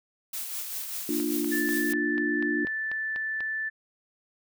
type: noise with tremolo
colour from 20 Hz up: blue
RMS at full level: -33 dBFS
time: 0.33-1.93 s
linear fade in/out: 5 ms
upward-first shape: sine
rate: 5.1 Hz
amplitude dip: 40%
type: chord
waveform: sine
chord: Bb major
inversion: none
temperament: equal with one note detuned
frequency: 233.1 / 297.9 / 349.2 Hz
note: Bb3 / D4 / F4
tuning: 0 / +25 / 0 cents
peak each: -33 / -28 / -31 dBFS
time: 1.09-2.65 s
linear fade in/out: 2 ms
type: click train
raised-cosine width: 0.3 ms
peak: -24 dBFS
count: 10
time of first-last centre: 1.2-3.406 s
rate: 4.08 Hz
type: tone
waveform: sine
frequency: 1758 Hz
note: A6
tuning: 2 cents flat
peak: -28 dBFS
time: 1.51-3.7 s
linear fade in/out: 20 ms
effects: none